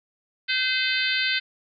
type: harmonic tone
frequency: 514 Hz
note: C5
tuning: 31 cents flat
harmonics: 3 / 4 / 5 / 6 / 7 / 8 / 9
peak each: -27 / -28 / -29 / -30 / -30 / -31 / -32 dBFS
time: 0.48-1.4 s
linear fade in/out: 20 ms
effects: none